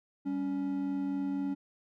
triangle tone pair together, 196 / 279.9 Hz, G3 / C#4, 0 / +17 cents, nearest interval tritone, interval 617 cents, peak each -36 / -29 dBFS, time 0.25-1.55 s, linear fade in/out 20 ms, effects none

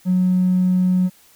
triangle tone, 183.1 Hz, F#3, 18 cents flat, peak -10 dBFS, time 0.05-1.1 s, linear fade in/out 50 ms, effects tanh soft clip ceiling -11 dBFS + white hiss -52 dBFS RMS until 1.35 s

